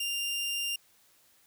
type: tone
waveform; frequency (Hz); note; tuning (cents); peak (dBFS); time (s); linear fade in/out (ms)
sawtooth; 2794; F7; 0; -27; 0-0.76; 5
effects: white hiss -64 dBFS RMS until 1.46 s